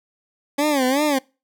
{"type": "tone with vibrato", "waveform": "20% pulse", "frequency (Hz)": 277.2, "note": "C#4", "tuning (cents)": 0, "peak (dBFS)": -12, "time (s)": [0.58, 1.19], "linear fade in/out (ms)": 10, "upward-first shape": "sine", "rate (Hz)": 2.7, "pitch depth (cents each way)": 160, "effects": ["noise-tail reverb RT60 0.3 s tail -25 dB re dry"]}